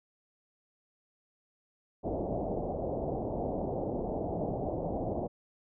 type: low-pass noise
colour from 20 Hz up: white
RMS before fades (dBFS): -34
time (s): 2.03-5.28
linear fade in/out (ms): 20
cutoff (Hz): 740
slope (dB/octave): 48
effects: none